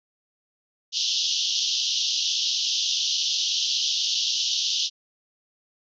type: band-pass noise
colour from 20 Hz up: pink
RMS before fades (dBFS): -25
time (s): 0.92-4.9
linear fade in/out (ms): 50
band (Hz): 2900 to 6200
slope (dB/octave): 96
effects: none